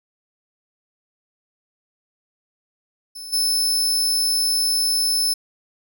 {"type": "tone with level steps", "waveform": "sawtooth", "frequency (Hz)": 5260, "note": "E8", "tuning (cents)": -5, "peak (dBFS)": [-30, -15], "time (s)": [3.15, 5.34], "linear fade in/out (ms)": 10, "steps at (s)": 3.32, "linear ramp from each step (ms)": 20, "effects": []}